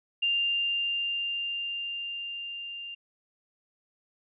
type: tone with level ramp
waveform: sine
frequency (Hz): 2794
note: F7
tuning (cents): 0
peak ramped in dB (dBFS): -23 to -37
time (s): 0.22-2.95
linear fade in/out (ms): 10
effects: none